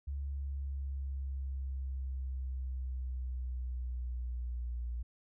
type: linear sweep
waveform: sine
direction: down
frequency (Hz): 70 to 59.3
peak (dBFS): -35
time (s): 0.07-5.03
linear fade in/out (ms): 10
effects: none